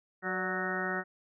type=harmonic tone with a mistuned harmonic; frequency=185 Hz; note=F#3; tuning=in tune; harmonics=1 / 2 / 3 / 4 / 5 / 6 / 7 / 8 / 9 / 10; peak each=-39 / -38 / -42 / -40 / -47 / -47 / -40 / -37 / -46 / -36 dBFS; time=0.22-1.04 s; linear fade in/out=50 ms; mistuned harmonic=3; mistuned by=+62 cents; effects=none